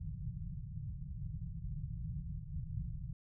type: low-pass noise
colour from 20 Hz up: white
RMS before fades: -42 dBFS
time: 0-3.13 s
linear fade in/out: 5 ms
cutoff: 170 Hz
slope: 96 dB/octave
effects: none